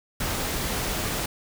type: noise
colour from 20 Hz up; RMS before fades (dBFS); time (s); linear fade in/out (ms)
pink; -28; 0.2-1.26; 5
effects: none